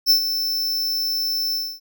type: tone with ADSR envelope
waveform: square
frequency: 5320 Hz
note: E8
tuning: 15 cents sharp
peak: -11 dBFS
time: 0.06-1.8 s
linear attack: 43 ms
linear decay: 96 ms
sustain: -10 dB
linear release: 260 ms
effects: none